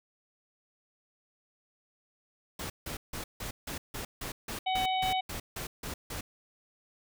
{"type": "noise bursts", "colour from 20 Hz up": "pink", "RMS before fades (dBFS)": -38, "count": 14, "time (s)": [2.59, 6.21], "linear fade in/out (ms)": 5, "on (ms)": 110, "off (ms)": 160}
{"type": "harmonic tone", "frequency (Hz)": 751, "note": "F#5", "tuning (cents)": 26, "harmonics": [1, 3, 4, 5], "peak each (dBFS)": [-28, -38, -37, -38], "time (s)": [4.66, 5.21], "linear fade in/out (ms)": 10}
{"effects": []}